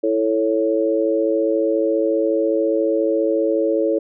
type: chord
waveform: sine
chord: A major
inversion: second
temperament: equal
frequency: 329.6 / 440 / 554.4 Hz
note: E4 / A4 / C#5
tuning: 0 / 0 / 0 cents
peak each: -20 dBFS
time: 0.03-3.99 s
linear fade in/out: 10 ms
effects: none